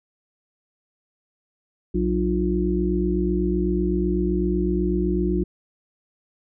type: harmonic tone with a mistuned harmonic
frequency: 61.3 Hz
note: B1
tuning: 12 cents flat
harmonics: 1 / 3 / 5 / 6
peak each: -25 / -24 / -27 / -24 dBFS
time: 1.94-5.44 s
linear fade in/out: 10 ms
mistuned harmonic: 6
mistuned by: -64 cents
effects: none